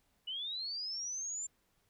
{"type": "linear sweep", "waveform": "sine", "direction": "up", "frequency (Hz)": [2906, 7290], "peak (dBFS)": -37, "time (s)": [0.27, 1.47], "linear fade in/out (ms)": 10, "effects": ["pink hiss -75 dBFS RMS until 1.89 s"]}